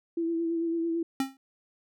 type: tone with vibrato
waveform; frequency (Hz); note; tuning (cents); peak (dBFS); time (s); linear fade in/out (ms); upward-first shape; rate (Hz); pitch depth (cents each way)
sine; 332.9; E4; +17; -26; 0.17-1.03; 5; sine; 9; 26
type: tone with exponential decay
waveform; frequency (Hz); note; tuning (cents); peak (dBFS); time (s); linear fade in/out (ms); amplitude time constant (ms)
square; 268.4; C4; +44; -23; 1.2-1.37; 2; 36
effects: none